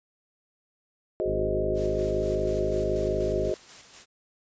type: chord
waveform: sine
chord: Ab dominant seventh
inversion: third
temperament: equal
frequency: 370 / 415.3 / 523.3 / 622.3 Hz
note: Gb4 / Ab4 / C5 / Eb5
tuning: 0 / 0 / 0 / 0 cents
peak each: -29 / -30 / -33 / -30 dBFS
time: 1.2-3.54 s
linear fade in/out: 0 ms
type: harmonic tone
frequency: 51.91 Hz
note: G#1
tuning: in tune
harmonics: 1 / 2 / 3 / 4 / 5 / 6 / 7 / 8 / 9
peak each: -33 / -36 / -38 / -39 / -40 / -41 / -41 / -42 / -43 dBFS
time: 1.24-3.53 s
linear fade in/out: 50 ms
type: noise with tremolo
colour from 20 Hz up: white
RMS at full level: -46 dBFS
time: 1.74-4.06 s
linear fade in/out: 50 ms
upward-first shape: square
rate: 4.1 Hz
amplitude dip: 40%
effects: resampled to 16000 Hz